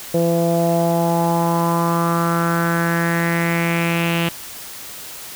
sawtooth tone with low-pass filter sweep, 168.7 Hz, E3, 40 cents sharp, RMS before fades -18 dBFS, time 0.14-4.29 s, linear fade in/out 5 ms, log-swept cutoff 540 to 2900 Hz, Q 4.4, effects white hiss -34 dBFS RMS until 5.35 s

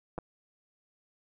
clicks, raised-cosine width 1 ms, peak -23 dBFS, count 2, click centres 0.18 / 0.186 s, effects none

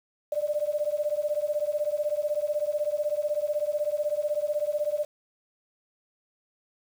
sine beating tone pair, 587.3 / 603.3 Hz, D5 / D5, 0 / +46 cents, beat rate 16 Hz, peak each -28 dBFS, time 0.32-5.05 s, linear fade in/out 5 ms, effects 8-bit

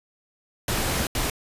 pink noise bursts at uneven times, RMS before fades -25 dBFS, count 2, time 0.68-1.07 / 1.15-1.3 s, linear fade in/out 2 ms, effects resampled to 32000 Hz

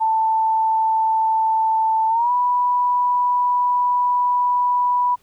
sine tone with pitch glide, 886 to 983.1 Hz, A5 to B5, +12 to -8 cents, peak -15 dBFS, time 0-5.16 s, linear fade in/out 20 ms, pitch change +180 cents, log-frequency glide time 2.09-2.31 s, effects pink hiss -59 dBFS RMS until 5.22 s

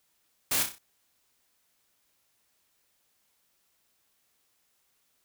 white noise with echo, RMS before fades -27 dBFS, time 0.51-0.63 s, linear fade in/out 5 ms, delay 31 ms, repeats 5, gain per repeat -6 dB, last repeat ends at 0.785 s, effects white hiss -72 dBFS RMS until 5.24 s

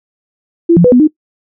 sine tone with pitch steps, 337.8 / 172.8 / 495.1 / 247.4 / 306.9 Hz, E4 / F3 / B4 / B3 / D#4, +42 / -18 / +4 / +3 / -24 cents, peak -3 dBFS, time 0.69-1.075 s, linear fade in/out 10 ms, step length 77 ms, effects noise-tail reverb RT60 0.1 s tail -21 dB re dry

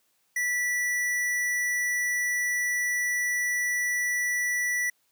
sine tone with hard clipping, 1960 Hz, B6, 14 cents flat, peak -26 dBFS, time 0.36-4.9 s, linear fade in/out 5 ms, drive 15 dB, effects white hiss -70 dBFS RMS until 5.11 s + high-pass 100 Hz 12 dB/octave

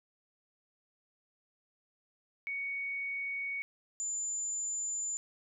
sine tone pair in turn, 2232 / 7086 Hz, C#7 / A8, +11 / +11 cents, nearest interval octave + minor sixth, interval 2000 cents, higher second, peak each -34 / -33 dBFS, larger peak second, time 2.47-3.62 / 4-5.17 s, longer second, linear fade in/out 0 ms, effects none

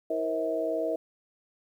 sine tone cluster, 324 / 470.8 / 532 / 644 Hz, E4 / A#4 / C5 / E5, -30 / +17 / +29 / -41 cents, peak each -34 / -32 / -37 / -29 dBFS, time 0.1-0.96 s, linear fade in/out 5 ms, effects 10-bit

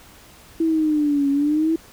sine exponential two-way sweep, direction down then up, 329.4 to 277.2 to 329.4 Hz, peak -16 dBFS, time 0.6-1.76 s, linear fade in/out 5 ms, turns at 1.3 s, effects pink hiss -47 dBFS RMS until 1.92 s

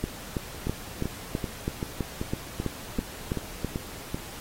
two click trains, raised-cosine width 3 ms, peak -14 / -16 dBFS, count 12 / 10, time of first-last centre 0.04-3.647 / 0.67-4.145 s, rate 3.05 / 2.59 Hz, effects pink hiss -42 dBFS RMS until 4.4 s + AAC 48 kbps

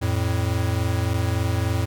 square tone pair together, 87.31 / 110.8 Hz, F2 / A2, 0 / +13 cents, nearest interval major third, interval 413 cents, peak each -24 dBFS, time 0.01-1.86 s, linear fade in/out 20 ms, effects none

